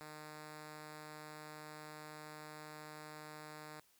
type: tone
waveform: 5% pulse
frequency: 152.7 Hz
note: D#3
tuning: 32 cents flat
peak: -38 dBFS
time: 0.01-3.8 s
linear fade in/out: 0 ms
effects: white hiss -71 dBFS RMS until 3.99 s